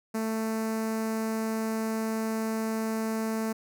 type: tone with notch filter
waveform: sawtooth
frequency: 221.6 Hz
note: A3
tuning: 13 cents sharp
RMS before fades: -30 dBFS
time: 0.14-3.53 s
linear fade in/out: 10 ms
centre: 3300 Hz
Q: 0.94
effects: none